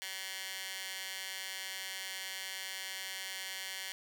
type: tone with high-pass filter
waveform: 15% pulse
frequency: 190.4 Hz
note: F#3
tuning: 50 cents sharp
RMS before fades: -42 dBFS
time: 0.02-3.92 s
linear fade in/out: 0 ms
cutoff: 2300 Hz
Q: 1.1
effects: none